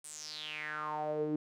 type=tone with band-pass filter sweep; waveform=sawtooth; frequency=152.5 Hz; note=D#3; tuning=34 cents flat; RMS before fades=-38 dBFS; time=0.04-1.36 s; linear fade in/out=5 ms; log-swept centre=9300 to 310 Hz; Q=6.5; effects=none